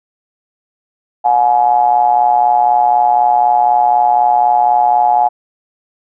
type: ring-modulated tone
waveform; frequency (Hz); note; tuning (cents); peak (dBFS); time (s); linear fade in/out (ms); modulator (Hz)
triangle; 62; B1; +7; -3; 1.24-5.29; 20; 785
effects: none